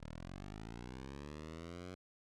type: linear sweep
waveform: 10% pulse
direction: up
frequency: 36.71 to 92.5 Hz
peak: -38 dBFS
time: 0-1.95 s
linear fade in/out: 10 ms
effects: low-pass 7000 Hz 12 dB/octave